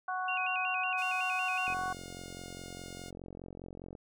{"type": "harmonic tone", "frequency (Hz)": 370, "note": "F#4", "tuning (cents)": 0, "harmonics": [2, 3, 4], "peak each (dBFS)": [-35, -37, -38], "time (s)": [0.08, 1.93], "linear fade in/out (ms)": 5}
{"type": "tone with vibrato", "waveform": "sine", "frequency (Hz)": 2637, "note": "E7", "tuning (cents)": 0, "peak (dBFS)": -33, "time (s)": [0.28, 1.74], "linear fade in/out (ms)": 5, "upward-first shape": "square", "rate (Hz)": 5.4, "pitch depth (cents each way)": 82}
{"type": "tone", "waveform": "5% pulse", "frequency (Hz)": 715, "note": "F5", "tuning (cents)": 41, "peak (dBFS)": -36, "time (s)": [0.97, 3.11], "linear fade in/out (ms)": 20}
{"type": "click train", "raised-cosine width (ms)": 2, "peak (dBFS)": -32, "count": 103, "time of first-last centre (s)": [1.68, 3.952], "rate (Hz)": 44.9}
{"effects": []}